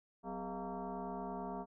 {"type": "tone with frequency modulation", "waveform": "sine", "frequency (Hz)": 256.5, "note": "C4", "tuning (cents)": -34, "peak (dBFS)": -39, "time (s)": [0.23, 1.66], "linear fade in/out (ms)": 50, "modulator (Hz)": 222, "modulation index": 3.5, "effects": []}